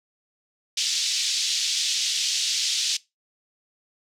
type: band-pass noise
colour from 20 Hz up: pink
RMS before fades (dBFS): -25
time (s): 0.77-2.97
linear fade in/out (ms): 5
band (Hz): 3300 to 6600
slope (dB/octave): 24
effects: noise-tail reverb RT60 0.2 s tail -20 dB re dry